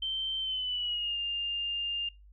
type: tone with pitch glide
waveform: sine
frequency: 3113 to 2806 Hz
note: G7 to F7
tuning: -13 to +8 cents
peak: -30 dBFS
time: 0.02-2.09 s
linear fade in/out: 5 ms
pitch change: -179 cents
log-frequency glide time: 0.39-1.18 s
effects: noise-tail reverb RT60 0.2 s tail -22 dB re dry + added 50 Hz sine -52 dBFS peak until 2.32 s